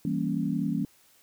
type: chord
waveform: sine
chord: E diminished seventh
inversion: none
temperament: equal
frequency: 164.81 / 196 / 233.1 / 277.2 Hz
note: E3 / G3 / Bb3 / Db4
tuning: 0 / 0 / 0 / 0 cents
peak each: -31 dBFS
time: 0.05-0.85 s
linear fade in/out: 2 ms
effects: white hiss -61 dBFS RMS until 1.22 s